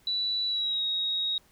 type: tone with pitch glide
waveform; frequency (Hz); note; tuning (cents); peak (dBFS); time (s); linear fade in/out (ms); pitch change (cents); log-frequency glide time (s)
sine; 3951 to 3779; B7 to A#7; 0 to +23; -26; 0.07-1.38; 2; -77; 0.47-0.83
effects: pink hiss -62 dBFS RMS until 1.51 s